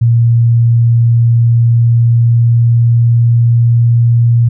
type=tone with pitch glide; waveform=sine; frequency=117.1 to 117.85 Hz; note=A#2 to A#2; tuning=+8 to +19 cents; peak=-5 dBFS; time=0.01-4.49 s; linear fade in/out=10 ms; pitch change=+11 cents; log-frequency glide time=1.4-4.06 s; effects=none